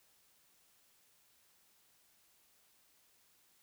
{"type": "silence", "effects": ["white hiss -70 dBFS RMS until 3.62 s"]}